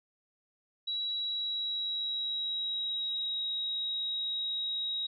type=tone with pitch glide; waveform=sine; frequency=3896 to 3811 Hz; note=B7 to A#7; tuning=-24 to +38 cents; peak=-31 dBFS; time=0.87-5.07 s; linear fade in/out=10 ms; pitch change=-38 cents; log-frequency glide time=1.16-3.43 s; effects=none